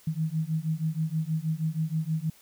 sine beating tone pair, 155.7 / 162 Hz, D#3 / E3, +2 / -30 cents, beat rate 6.3 Hz, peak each -29 dBFS, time 0.07-2.3 s, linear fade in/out 5 ms, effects white hiss -57 dBFS RMS until 2.41 s

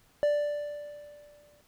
triangle tone with exponential decay, 587.3 Hz, D5, in tune, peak -19 dBFS, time 0.23-1.61 s, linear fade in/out 0 ms, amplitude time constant 300 ms, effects pink hiss -64 dBFS RMS until 1.67 s

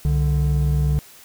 triangle tone pair together, 65.5 / 147.04 Hz, C2 / D3, +2 / +2 cents, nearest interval octave + major second, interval 1400 cents, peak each -17 dBFS, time 0.05-0.99 s, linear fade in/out 0 ms, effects white hiss -46 dBFS RMS until 1.24 s

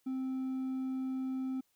triangle tone with hard clipping, 261.6 Hz, C4, in tune, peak -34 dBFS, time 0.06-1.61 s, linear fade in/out 10 ms, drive 5 dB, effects white hiss -75 dBFS RMS until 1.75 s

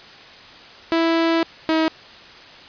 sawtooth tone pair in turn, 330 / 319.3 Hz, E4 / D#4, +2 / +45 cents, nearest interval minor second, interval 57 cents, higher first, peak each -12 / -12 dBFS, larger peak neither, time 0.92-1.43 / 1.69-1.88 s, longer first, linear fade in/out 0 ms, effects white hiss -42 dBFS RMS until 2.68 s + resampled to 11025 Hz

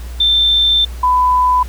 sine tone pair in turn, 3563 / 999.8 Hz, A7 / B5, +21 / +21 cents, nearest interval octave + minor seventh, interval 2200 cents, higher first, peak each -9 dBFS, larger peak neither, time 0.2-0.85 / 1.03-1.63 s, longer first, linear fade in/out 5 ms, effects added 60 Hz sine -24 dBFS peak until 1.68 s + pink hiss -39 dBFS RMS until 1.68 s

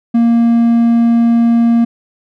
triangle tone, 233.1 Hz, A#3, in tune, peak -5 dBFS, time 0.14-1.85 s, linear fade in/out 10 ms, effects none

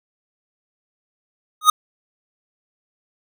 square tone with exponential growth, 1244.5 Hz, D#6, in tune, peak -5 dBFS, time 1.61-1.7 s, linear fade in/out 5 ms, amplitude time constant 18 ms, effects none

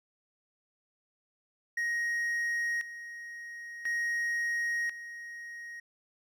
triangle tone with tremolo, 1879 Hz, A#6, 13 cents sharp, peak -27 dBFS, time 1.77-5.8 s, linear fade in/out 5 ms, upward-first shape square, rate 0.48 Hz, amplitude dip 75%, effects none

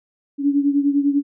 sine beating tone pair, 281.6 / 291.6 Hz, C#4 / D4, +27 / -12 cents, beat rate 10 Hz, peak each -16 / -21 dBFS, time 0.38-1.23 s, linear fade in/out 50 ms, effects none

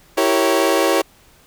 30% pulse chord, E diminished seventh, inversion none, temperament equal with one note detuned, 329.6 / 387.5 / 466.2 / 554.4 Hz, E4 / G4 / Bb4 / Db5, 0 / -20 / 0 / 0 cents, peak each -17 / -17 / -19 / -16 dBFS, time 0.17-1.02 s, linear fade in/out 10 ms, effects pink hiss -51 dBFS RMS until 1.46 s

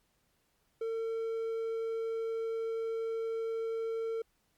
triangle tone, 452.1 Hz, A4, 47 cents sharp, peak -30 dBFS, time 0.81-4.22 s, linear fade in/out 5 ms, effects pink hiss -74 dBFS RMS until 4.57 s + MP3 96 kbps

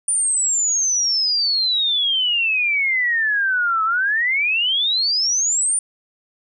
sine exponential two-way sweep, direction down then up, 9397 to 1285 to 9397 Hz, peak -16 dBFS, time 0.08-5.79 s, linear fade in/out 2 ms, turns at 3.84 s, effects none

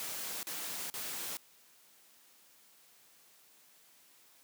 white noise bursts, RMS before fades -40 dBFS, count 3, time 0-1.37 s, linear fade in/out 0 ms, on 430 ms, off 40 ms, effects white hiss -63 dBFS RMS until 4.43 s + high-pass 150 Hz 12 dB/octave

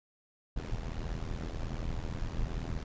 brown noise with amplitude modulation, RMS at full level -32 dBFS, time 0.56-2.84 s, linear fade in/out 10 ms, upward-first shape sine, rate 81.3 Hz, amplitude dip 85%, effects resampled to 16000 Hz

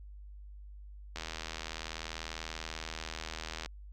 click train, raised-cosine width 0.2 ms, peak -21 dBFS, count 202, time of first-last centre 1.16-3.66 s, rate 80.4 Hz, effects added 50 Hz sine -46 dBFS peak until 3.92 s + Opus 48 kbps

